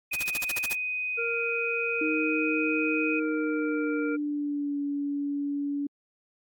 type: tone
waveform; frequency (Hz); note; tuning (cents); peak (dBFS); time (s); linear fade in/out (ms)
sine; 2500; D#7; +8; -28; 0.11-3.2; 10
type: noise bursts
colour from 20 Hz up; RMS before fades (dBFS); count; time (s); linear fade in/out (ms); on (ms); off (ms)
white; -31; 9; 0.13-0.734; 5; 28; 44
type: harmonic tone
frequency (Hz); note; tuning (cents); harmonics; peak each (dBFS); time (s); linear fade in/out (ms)
466.2; A#4; 0; 1 / 3 / 5; -31 / -35 / -40; 1.17-4.17; 20
type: tone with pitch glide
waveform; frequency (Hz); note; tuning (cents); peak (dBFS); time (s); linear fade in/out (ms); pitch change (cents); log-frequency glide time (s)
sine; 311.1 to 285.3; D#4 to C#4; 0 to +50; -27; 2.01-5.87; 5; -150; 3.23-4.79
effects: AAC 64 kbps